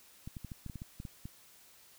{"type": "clicks", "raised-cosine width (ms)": 5, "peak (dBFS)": -30, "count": 11, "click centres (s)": [0.275, 0.368, 0.447, 0.518, 0.663, 0.698, 0.757, 0.819, 1.001, 1.052, 1.255], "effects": ["white hiss -60 dBFS RMS until 1.98 s"]}